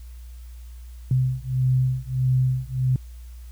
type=beating tone pair; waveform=sine; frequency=128 / 129.6 Hz; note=C3 / C3; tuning=-38 / -16 cents; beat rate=1.6 Hz; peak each=-22 dBFS; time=1.11-2.96 s; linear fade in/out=2 ms; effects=added 60 Hz sine -37 dBFS peak until 3.51 s + white hiss -57 dBFS RMS until 3.51 s